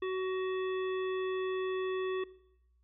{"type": "harmonic tone with a mistuned harmonic", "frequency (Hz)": 374.5, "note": "F#4", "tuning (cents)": 21, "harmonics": [1, 3, 5, 7, 9], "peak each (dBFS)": [-32, -42, -46, -49, -51], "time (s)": [0.02, 2.24], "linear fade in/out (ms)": 5, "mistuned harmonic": 9, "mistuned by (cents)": 34, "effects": ["noise-tail reverb RT60 0.8 s tail -19 dB re dry", "added 60 Hz sine -66 dBFS peak until 2.83 s"]}